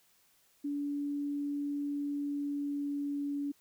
sine tone with pitch glide, 287.2 to 285.2 Hz, D4 to C#4, -39 to +49 cents, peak -32 dBFS, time 0.64-3.52 s, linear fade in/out 10 ms, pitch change -12 cents, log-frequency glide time 2.1-3.39 s, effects white hiss -68 dBFS RMS until 3.6 s

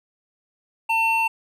triangle tone pair together, 901 / 2700 Hz, A5 / E7, +41 / +41 cents, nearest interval octave + perfect fifth, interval 1900 cents, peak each -19 dBFS, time 0.89-1.28 s, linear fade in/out 10 ms, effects none

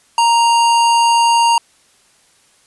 square tone, 932.3 Hz, A#5, in tune, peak -10 dBFS, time 0.18-1.58 s, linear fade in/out 2 ms, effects white hiss -53 dBFS RMS until 2.66 s + resampled to 24000 Hz

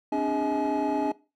triangle tone cluster, 265.2 / 295 / 408.1 / 636 / 847 Hz, C4 / D4 / G#4 / D#5 / G#5, +23 / +8 / -30 / +38 / +34 cents, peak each -29 / -25 / -31 / -30 / -27 dBFS, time 0.12-1.12 s, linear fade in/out 5 ms, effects noise-tail reverb RT60 0.3 s tail -21 dB re dry + tanh soft clip ceiling -16 dBFS

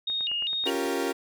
sine tone with vibrato, 3255 Hz, G#7, 36 cents flat, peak -26 dBFS, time 0.07-0.7 s, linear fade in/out 5 ms, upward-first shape square, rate 2.5 Hz, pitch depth 230 cents each way
click train, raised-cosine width 0.5 ms, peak -29 dBFS, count 8, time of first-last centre 0.1-0.855 s, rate 9.27 Hz
35% pulse chord, G half-diminished seventh, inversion second, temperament equal, 277.2 / 349.2 / 392 / 466.2 Hz, Db4 / F4 / G4 / Bb4, 0 / 0 / 0 / 0 cents, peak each -30 dBFS, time 0.65-1.13 s, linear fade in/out 20 ms
effects none

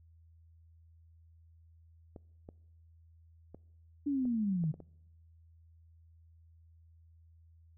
clicks, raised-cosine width 2 ms, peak -34 dBFS, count 7, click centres 2.162 / 2.489 / 3.546 / 4.254 / 4.639 / 4.741 / 4.803 s
sine linear sweep, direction down, 293.2 to 146.83 Hz, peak -29 dBFS, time 4.06-4.72 s, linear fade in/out 10 ms
effects noise-tail reverb RT60 0.9 s tail -23 dB re dry + added 82 Hz sine -58 dBFS peak until 7.77 s

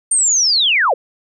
sine linear sweep, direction down, 8900 to 432.6 Hz, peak -11 dBFS, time 0.11-0.94 s, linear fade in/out 5 ms, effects none

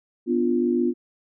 sine chord, B diminished, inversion none, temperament equal, 246.9 / 293.7 / 349.2 Hz, B3 / D4 / F4, 0 / 0 / 0 cents, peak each -22 / -28 / -22 dBFS, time 0.26-0.94 s, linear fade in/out 50 ms, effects none

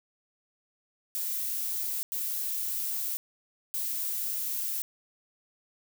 violet noise bursts at uneven times, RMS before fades -32 dBFS, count 3, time 1.15-2.03 / 2.12-3.17 / 3.74-4.82 s, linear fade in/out 0 ms, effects none

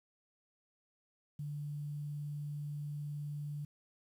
sine tone with quantisation, 146.83 Hz, D3, in tune, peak -38 dBFS, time 1.39-3.65 s, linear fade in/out 5 ms, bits 11, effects none

